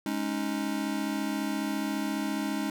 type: chord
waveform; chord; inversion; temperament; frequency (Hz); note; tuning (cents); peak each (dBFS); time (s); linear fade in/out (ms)
square; Ab suspended fourth; none; just; 207.7 / 276.9 / 311.5; Ab3 / Db4 / Eb4; 0 / -2 / +2; -34; 0.06-2.7; 2
effects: none